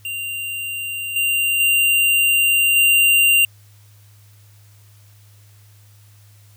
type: tone with level steps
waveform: square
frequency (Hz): 2779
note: F7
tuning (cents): -9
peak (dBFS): -25 / -17 / -14 / -12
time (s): 0.05-3.45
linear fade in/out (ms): 2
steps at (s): 1.16 / 1.6 / 2.76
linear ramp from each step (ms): 2
effects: added 103 Hz sine -46 dBFS peak until 6.56 s + white hiss -55 dBFS RMS until 6.56 s